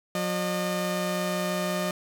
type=tone pair together; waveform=sawtooth; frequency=180.7 / 607.8 Hz; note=F#3 / D#5; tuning=-41 / -41 cents; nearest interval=octave + major sixth; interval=2100 cents; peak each=-25 dBFS; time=0.15-1.91 s; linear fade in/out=2 ms; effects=none